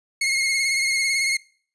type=tone with vibrato; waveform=sawtooth; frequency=2158 Hz; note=C#7; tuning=47 cents flat; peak=-16 dBFS; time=0.21-1.37 s; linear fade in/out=5 ms; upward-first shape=sine; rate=18 Hz; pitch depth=41 cents each way; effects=noise-tail reverb RT60 0.5 s tail -24 dB re dry + resampled to 24000 Hz